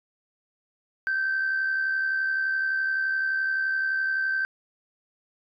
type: tone with amplitude modulation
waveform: sine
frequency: 1554 Hz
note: G6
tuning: 16 cents flat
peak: -20 dBFS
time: 1.07-4.45 s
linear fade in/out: 0 ms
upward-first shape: sine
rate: 71.7 Hz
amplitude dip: 45%
effects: tanh soft clip ceiling -19 dBFS